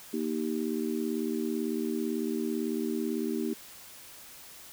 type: harmonic tone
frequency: 78 Hz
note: D#2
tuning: 5 cents sharp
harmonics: 3 / 4 / 5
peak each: -32 / -33 / -34 dBFS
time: 0.13-3.54 s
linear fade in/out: 10 ms
effects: white hiss -49 dBFS RMS until 4.72 s